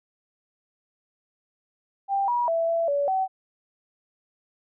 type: tone with pitch steps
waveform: sine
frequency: 790 / 964 / 663 / 668 / 570 / 761 Hz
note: G5 / B5 / E5 / E5 / C#5 / F#5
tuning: +13 / -42 / +10 / +23 / +48 / +48 cents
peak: -21 dBFS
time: 2.08-3.28 s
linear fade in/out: 50 ms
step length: 200 ms
effects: none